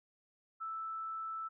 sine tone, 1318.5 Hz, E6, in tune, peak -38 dBFS, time 0.6-1.49 s, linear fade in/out 20 ms, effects none

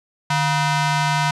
sawtooth ring-modulated tone, 555 Hz, C#5, 2 cents sharp, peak -10 dBFS, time 0.3-1.31 s, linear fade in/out 5 ms, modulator 404 Hz, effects low-pass 7000 Hz 12 dB/octave

